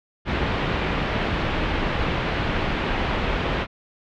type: low-pass noise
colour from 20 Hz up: pink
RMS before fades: -24 dBFS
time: 0.25-3.67 s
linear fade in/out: 50 ms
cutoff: 3200 Hz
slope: 24 dB/octave
effects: none